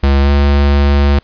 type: tone with pitch glide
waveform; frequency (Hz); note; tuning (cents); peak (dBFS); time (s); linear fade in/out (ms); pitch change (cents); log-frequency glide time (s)
square; 69.3 to 70.88; C#2 to C#2; 0 to +39; -8; 0.03-1.19; 5; +39; 0.21-0.3
effects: pink hiss -50 dBFS RMS until 1.23 s + resampled to 11025 Hz